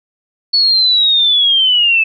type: linear sweep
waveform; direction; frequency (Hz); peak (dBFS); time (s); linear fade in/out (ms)
sine; down; 4435 to 2600; -8; 0.53-2.04; 10
effects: none